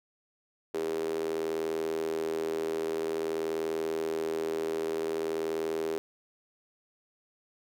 sawtooth tone with high-pass filter, 80.5 Hz, E2, 41 cents flat, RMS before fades -32 dBFS, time 0.74-5.98 s, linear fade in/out 0 ms, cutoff 390 Hz, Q 7.5, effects none

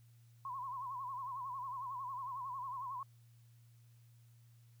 sine tone with vibrato, 1039 Hz, C6, 12 cents flat, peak -40 dBFS, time 0.45-3.03 s, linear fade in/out 2 ms, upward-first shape sine, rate 11 Hz, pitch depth 110 cents each way, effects added 117 Hz sine -60 dBFS peak until 4.8 s + white hiss -75 dBFS RMS until 4.8 s

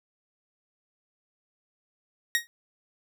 sawtooth tone with exponential decay, 1879 Hz, A#6, 13 cents sharp, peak -15 dBFS, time 2.35-2.47 s, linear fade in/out 0 ms, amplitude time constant 25 ms, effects none

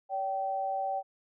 sine tone pair together, 570 / 773.2 Hz, C#5 / G5, +48 / -24 cents, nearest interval perfect fourth, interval 528 cents, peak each -36 / -30 dBFS, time 0.09-1.03 s, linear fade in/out 50 ms, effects none

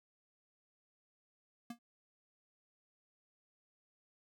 square tone with exponential decay, 236.2 Hz, A#3, 23 cents sharp, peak -40 dBFS, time 1.7-1.79 s, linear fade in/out 5 ms, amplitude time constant 18 ms, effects none

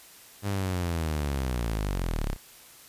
sawtooth linear sweep, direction down, 103 to 31.11 Hz, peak -23 dBFS, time 0.42-2.37 s, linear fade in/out 50 ms, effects white hiss -51 dBFS RMS until 2.88 s + resampled to 32000 Hz

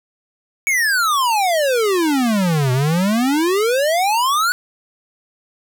square exponential two-way sweep, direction down then up, 2274 to 123.8 to 1491 Hz, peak -15 dBFS, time 0.67-4.52 s, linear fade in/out 0 ms, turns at 2.72 s, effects none

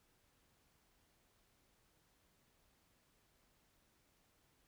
silence, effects pink hiss -75 dBFS RMS until 4.67 s

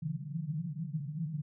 white band-pass noise, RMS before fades -37 dBFS, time 0.02-1.42 s, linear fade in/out 10 ms, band 140 to 170 Hz, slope 96 dB/octave, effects none

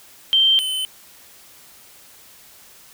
sine / square tone pair in turn, 3136 / 3050 Hz, G7 / G7, 0 / -48 cents, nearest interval unison, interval 48 cents, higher first, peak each -12 / -22 dBFS, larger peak first, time 0.33-0.59 / 0.59-0.85 s, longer neither, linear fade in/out 0 ms, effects white hiss -47 dBFS RMS until 2.93 s

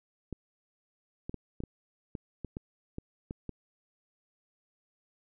clicks, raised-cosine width 3 ms, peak -24 dBFS, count 11, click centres 0.327 / 1.295 / 1.343 / 1.604 / 1.637 / 2.152 / 2.447 / 2.569 / 2.984 / 3.309 / 3.493 s, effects none

